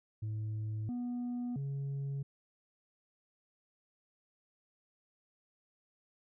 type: tone with pitch steps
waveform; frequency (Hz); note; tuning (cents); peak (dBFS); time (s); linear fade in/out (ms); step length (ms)
sine; 108 / 243.9 / 138.8; A2 / B3 / C#3; -32 / -21 / +3; -32; 0.22-2.23; 10; 670
effects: tanh soft clip ceiling -34 dBFS